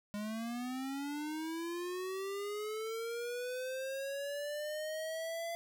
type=linear sweep; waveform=square; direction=up; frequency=204.1 to 680 Hz; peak=-38 dBFS; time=0.14-5.55 s; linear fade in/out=0 ms; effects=none